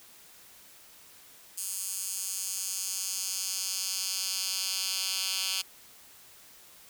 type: tone with high-pass filter sweep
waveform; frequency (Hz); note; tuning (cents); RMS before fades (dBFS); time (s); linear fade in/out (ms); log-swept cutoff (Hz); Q
10% pulse; 190; F#3; +46; -33; 1.57-5.62; 10; 8400 to 3700; 1.6
effects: white hiss -54 dBFS RMS until 6.89 s